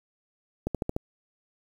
accelerating click train, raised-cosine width 2 ms, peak -14 dBFS, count 5, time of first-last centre 0.67-0.964 s, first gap 77 ms, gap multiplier 0.97, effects 8-bit

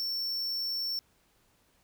square tone, 5430 Hz, F8, 50 cents flat, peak -31 dBFS, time 0-0.99 s, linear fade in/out 0 ms, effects pink hiss -68 dBFS RMS until 1.83 s

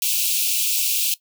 white high-pass noise, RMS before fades -21 dBFS, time 0.02-1.14 s, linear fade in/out 2 ms, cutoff 2400 Hz, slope 96 dB/octave, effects noise-tail reverb RT60 0.1 s tail -17 dB re dry

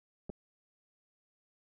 clicks, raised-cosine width 2 ms, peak -29 dBFS, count 2, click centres 0.295 / 0.3 s, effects none

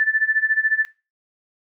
sine tone with tremolo, 1758 Hz, A6, 2 cents flat, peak -13 dBFS, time 0-0.85 s, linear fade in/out 0 ms, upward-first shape sine, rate 14 Hz, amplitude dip 85%, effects noise-tail reverb RT60 0.3 s tail -19 dB re dry

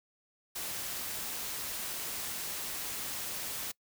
white noise, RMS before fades -38 dBFS, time 0.55-3.72 s, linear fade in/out 10 ms, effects noise-tail reverb RT60 0.1 s tail -24 dB re dry

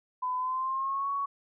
sine tone with pitch glide, 1007 to 1117.3 Hz, B5 to C#6, +33 to +13 cents, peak -28 dBFS, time 0.22-1.26 s, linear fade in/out 10 ms, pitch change +180 cents, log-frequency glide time 0.37-1.1 s, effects none

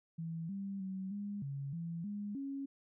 sine tone with pitch steps, 164.4 / 196.8 / 189.9 / 203.4 / 139 / 167.8 / 205.2 / 275.3 Hz, E3 / G3 / F#3 / G#3 / C#3 / E3 / G#3 / C#4, -4 / +7 / +45 / -36 / +5 / +31 / -21 / -12 cents, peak -38 dBFS, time 0.18-2.66 s, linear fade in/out 10 ms, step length 310 ms, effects none

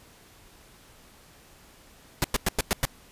pink noise bursts, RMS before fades -23 dBFS, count 6, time 2.22-2.852 s, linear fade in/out 0 ms, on 22 ms, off 100 ms, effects pink hiss -54 dBFS RMS until 3.11 s + resampled to 32000 Hz

